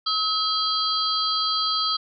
sine tone cluster, 1282 / 3240 / 4095 / 4636 Hz, E6 / G#7 / C8 / D8, -49 / -43 / -38 / -23 cents, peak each -26 / -28 / -28 / -25 dBFS, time 0.06-1.97 s, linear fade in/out 10 ms, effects none

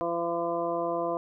harmonic tone, 170 Hz, F3, 46 cents flat, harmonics 1 / 2 / 3 / 4 / 6 / 7, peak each -43 / -33 / -32 / -31 / -34 / -41 dBFS, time 0.01-1.17 s, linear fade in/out 0 ms, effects none

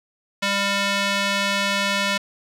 square tone with band-pass filter, 199.4 Hz, G3, 30 cents sharp, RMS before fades -22 dBFS, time 0.42-2.18 s, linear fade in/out 10 ms, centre 2900 Hz, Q 0.83, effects none

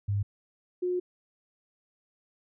sine tone pair in turn, 101.1 / 360.3 Hz, G#2 / F#4, -46 / -46 cents, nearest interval octave + minor seventh, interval 2200 cents, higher second, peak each -25 / -26 dBFS, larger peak first, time 0.08-0.23 / 0.82-1 s, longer second, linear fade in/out 10 ms, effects none

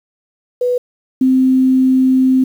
sine tone pair in turn, 493.9 / 260.1 Hz, B4 / C4, 0 / -10 cents, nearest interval major seventh, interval 1110 cents, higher first, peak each -12 / -8 dBFS, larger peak second, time 0.61-0.78 / 1.21-2.44 s, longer second, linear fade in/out 5 ms, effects 7-bit

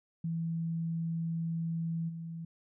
sine tone with level steps, 165.2 Hz, E3, 4 cents sharp, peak -31 / -38 dBFS, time 0.24-2.45 s, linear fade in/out 5 ms, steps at 2.08 s, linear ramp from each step 20 ms, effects none

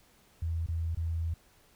sine tone with dropouts, 82.41 Hz, E2, in tune, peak -29 dBFS, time 0.42-1.34 s, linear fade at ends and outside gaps 5 ms, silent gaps 0.663-0.685 / 0.949-0.971 s, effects pink hiss -63 dBFS RMS until 1.75 s

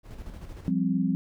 brown noise with tremolo, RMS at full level -39 dBFS, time 0.03-0.72 s, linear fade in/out 50 ms, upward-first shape square, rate 13 Hz, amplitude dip 45%
sine chord, F suspended second, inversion none, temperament equal, 174.61 / 196 / 261.6 Hz, F3 / G3 / C4, 0 / 0 / 0 cents, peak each -27 dBFS, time 0.68-1.15 s, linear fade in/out 0 ms
effects none

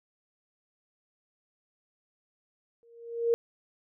sine tone with exponential growth, 466.3 Hz, A#4, 1 cent sharp, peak -19 dBFS, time 2.83-3.34 s, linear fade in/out 0 ms, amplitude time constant 110 ms, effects none

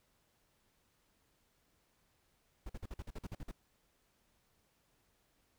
brown noise bursts, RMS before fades -43 dBFS, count 11, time 2.66-3.515 s, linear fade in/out 5 ms, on 35 ms, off 47 ms, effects pink hiss -75 dBFS RMS until 5.58 s

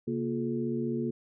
sine tone cluster, 134.2 / 235 / 353.2 / 428.5 Hz, C3 / A#3 / F4 / A4, +44 / +14 / +20 / -46 cents, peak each -37 / -31 / -34 / -37 dBFS, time 0.07-1.11 s, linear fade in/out 10 ms, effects none

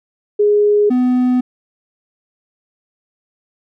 sine / triangle tone pair in turn, 414.9 / 250.6 Hz, G#4 / B3, -2 / +25 cents, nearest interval major sixth, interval 873 cents, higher first, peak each -9 dBFS, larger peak neither, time 0.39-0.9 / 0.9-1.41 s, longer neither, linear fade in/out 10 ms, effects none

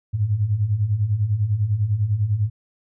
sine beating tone pair, 97.6 / 107.6 Hz, G2 / A2, -7 / -38 cents, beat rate 10 Hz, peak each -24 / -19 dBFS, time 0.13-2.5 s, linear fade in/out 20 ms, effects none

